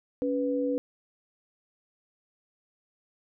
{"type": "tone pair together", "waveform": "sine", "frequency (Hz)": [279.8, 493.9], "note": ["C#4", "B4"], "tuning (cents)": [16, 0], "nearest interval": "minor seventh", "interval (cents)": 984, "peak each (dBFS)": -28, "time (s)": [0.22, 0.78], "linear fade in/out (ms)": 0, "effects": []}